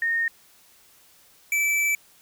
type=tone pair in turn; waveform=sine / square; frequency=1842 / 2316 Hz; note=A#6 / D7; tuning=-21 / -25 cents; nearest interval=major third; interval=396 cents; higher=second; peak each=-21 dBFS; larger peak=neither; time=0.02-0.28 / 1.52-1.95 s; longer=second; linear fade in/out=2 ms; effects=white hiss -56 dBFS RMS until 2.21 s